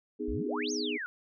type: chord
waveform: sine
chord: G# minor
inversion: first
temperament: just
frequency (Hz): 249.2 / 311.5 / 415.3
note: B3 / D#4 / G#4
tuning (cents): +16 / +2 / 0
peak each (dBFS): -37 / -36 / -35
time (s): 0.19-0.98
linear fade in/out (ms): 20
type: exponential two-way sweep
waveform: sine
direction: up then down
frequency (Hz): 40.59 to 6645 to 1396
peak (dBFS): -34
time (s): 0.28-1.06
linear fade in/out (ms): 0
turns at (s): 0.72
effects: none